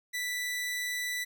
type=tone; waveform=sawtooth; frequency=1975.5 Hz; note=B6; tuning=in tune; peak=-28 dBFS; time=0.13-1.25 s; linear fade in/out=20 ms; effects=none